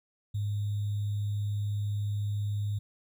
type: tone with sample-and-hold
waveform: sine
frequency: 103 Hz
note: G#2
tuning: 14 cents flat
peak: -28 dBFS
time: 0.34-2.79 s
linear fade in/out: 10 ms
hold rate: 3675 Hz
effects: none